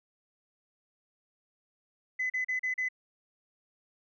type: tone bursts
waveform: sine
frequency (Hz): 2017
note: B6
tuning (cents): +36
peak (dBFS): -27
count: 5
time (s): 2.19-2.888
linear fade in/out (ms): 10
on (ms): 110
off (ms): 37
effects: tanh soft clip ceiling -24 dBFS